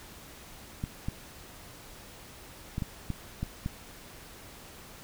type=clicks; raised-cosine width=5 ms; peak=-19 dBFS; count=7; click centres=0.839 / 1.085 / 2.781 / 2.822 / 3.103 / 3.43 / 3.661 s; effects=pink hiss -49 dBFS RMS until 5.03 s